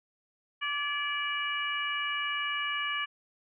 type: harmonic tone with a mistuned harmonic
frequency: 582 Hz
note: D5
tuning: 16 cents flat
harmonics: 2 / 3 / 4 / 5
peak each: -35 / -35 / -35 / -35 dBFS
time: 0.61-3.06 s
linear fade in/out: 20 ms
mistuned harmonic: 3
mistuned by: -32 cents
effects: none